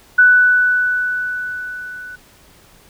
sine tone with level ramp, 1488 Hz, F#6, 9 cents sharp, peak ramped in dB -5 to -30 dBFS, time 0.18-2.16 s, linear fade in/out 10 ms, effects pink hiss -48 dBFS RMS until 2.89 s

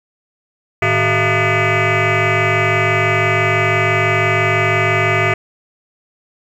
sine tone with frequency modulation, 954 Hz, A#5, 40 cents sharp, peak -10 dBFS, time 0.82-5.34 s, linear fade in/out 5 ms, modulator 266 Hz, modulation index 5.7, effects tanh soft clip ceiling -9 dBFS + 8-bit

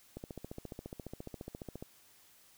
click train, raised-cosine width 2 ms, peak -29 dBFS, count 25, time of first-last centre 0.17-1.825 s, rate 14.5 Hz, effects white hiss -63 dBFS RMS until 2.57 s

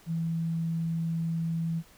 sine tone, 164.81 Hz, E3, in tune, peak -27 dBFS, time 0.06-1.83 s, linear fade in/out 50 ms, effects pink hiss -57 dBFS RMS until 1.97 s

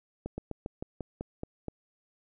slowing click train, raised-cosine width 2 ms, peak -22 dBFS, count 9, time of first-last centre 0.26-1.683 s, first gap 120 ms, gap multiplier 1.11, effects none

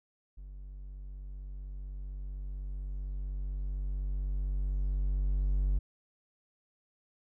triangle tone with level ramp, 47.87 Hz, G1, 40 cents flat, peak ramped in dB -41 to -23 dBFS, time 0.37-5.79 s, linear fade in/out 10 ms, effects none

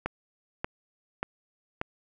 click train, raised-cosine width 0.5 ms, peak -14 dBFS, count 4, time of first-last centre 0.06-1.814 s, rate 1.71 Hz, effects none

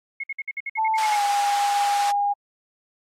sine tone bursts, 2168 Hz, C#7, 39 cents flat, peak -26 dBFS, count 11, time 0.2-1.156 s, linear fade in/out 5 ms, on 36 ms, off 56 ms
sine tone with pitch glide, 881 to 812.6 Hz, A5 to G#5, +2 to -38 cents, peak -19 dBFS, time 0.77-2.34 s, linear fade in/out 20 ms, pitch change -140 cents, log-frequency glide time 0.99-1.22 s
pink high-pass noise, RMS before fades -31 dBFS, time 0.98-2.11 s, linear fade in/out 2 ms, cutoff 770 Hz, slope 24 dB/octave
effects low-pass 9000 Hz 12 dB/octave + AAC 48 kbps

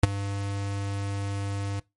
square tone with ADSR envelope, 99.8 Hz, G2, 32 cents sharp, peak -11 dBFS, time 0.03-1.8 s, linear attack 5 ms, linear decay 18 ms, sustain -18 dB, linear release 8 ms, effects noise-tail reverb RT60 0.2 s tail -20 dB re dry + MP3 48 kbps

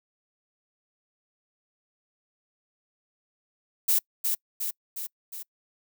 violet noise with echo, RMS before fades -22 dBFS, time 3.88-3.99 s, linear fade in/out 10 ms, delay 360 ms, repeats 4, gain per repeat -4 dB, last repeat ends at 5.43 s, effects noise-tail reverb RT60 0.1 s tail -26 dB re dry

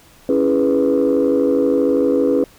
sine chord, C# minor seventh, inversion none, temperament equal, 277.2 / 329.6 / 415.3 / 493.9 Hz, C#4 / E4 / G#4 / B4, 0 / 0 / 0 / 0 cents, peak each -16 / -20 / -18 / -16 dBFS, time 0.29-2.44 s, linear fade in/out 2 ms, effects tanh soft clip ceiling -7 dBFS + pink hiss -48 dBFS RMS until 2.58 s

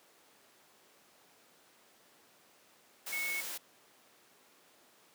sine tone in noise, 2200 Hz, C#7, 14 cents flat, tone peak -34 dBFS, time 3.12-3.41 s, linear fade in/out 10 ms, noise white, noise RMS -41 dBFS, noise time 3.06-3.58 s, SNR +4 dB, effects pink hiss -63 dBFS RMS until 5.14 s + high-pass 300 Hz 12 dB/octave

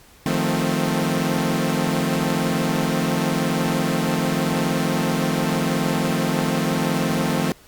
sawtooth chord, F dominant seventh, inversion third, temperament equal with one note detuned, 155.56 / 176.44 / 220 / 261.6 Hz, Eb3 / F3 / A3 / C4, 0 / +18 / 0 / 0 cents, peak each -21 dBFS, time 0.26-7.52 s, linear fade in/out 0 ms, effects pink hiss -50 dBFS RMS until 7.67 s + Opus 48 kbps

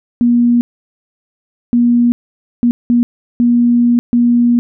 sine tone bursts at uneven times, 239.4 Hz, A#3, 46 cents sharp, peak -7 dBFS, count 6, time 0.21-0.61 / 1.73-2.12 / 2.63-2.71 / 2.9-3.03 / 3.4-3.99 / 4.13-4.59 s, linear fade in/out 0 ms, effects none

